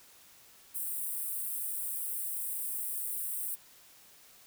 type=high-pass noise; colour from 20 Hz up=white; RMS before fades=-36 dBFS; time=0.74-3.56 s; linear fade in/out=20 ms; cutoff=8200 Hz; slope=96 dB/octave; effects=white hiss -58 dBFS RMS until 4.46 s